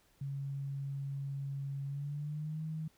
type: tone with pitch glide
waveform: sine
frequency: 138.59 to 157.37 Hz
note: C#3 to D#3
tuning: 0 to +20 cents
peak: -36 dBFS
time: 0.21-2.88 s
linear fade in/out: 5 ms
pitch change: +220 cents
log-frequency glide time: 1.85-2.62 s
effects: pink hiss -69 dBFS RMS until 2.97 s